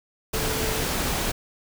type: tone in noise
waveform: sine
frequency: 440 Hz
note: A4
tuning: in tune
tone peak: -32 dBFS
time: 0.34-0.84 s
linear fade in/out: 10 ms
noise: pink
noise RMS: -26 dBFS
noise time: 0.33-1.32 s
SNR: -9 dB
effects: none